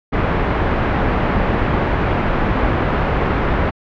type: low-pass noise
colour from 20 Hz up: pink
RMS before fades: -17 dBFS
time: 0.12-3.71 s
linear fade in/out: 20 ms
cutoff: 1800 Hz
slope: 12 dB/octave
effects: low-pass 3000 Hz 12 dB/octave